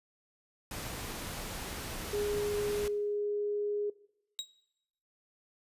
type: noise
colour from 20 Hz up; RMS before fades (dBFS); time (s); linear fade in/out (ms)
pink; -40; 0.71-2.88; 2
type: tone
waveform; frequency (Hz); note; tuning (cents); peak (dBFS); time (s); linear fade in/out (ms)
sine; 413.5; G#4; -8; -30; 2.13-3.9; 5
type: tone with exponential decay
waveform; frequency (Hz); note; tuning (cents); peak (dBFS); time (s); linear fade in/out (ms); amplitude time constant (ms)
35% pulse; 3814; A#7; +39; -28; 4.39-4.49; 0; 21
effects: noise-tail reverb RT60 0.8 s tail -19 dB re dry + resampled to 32000 Hz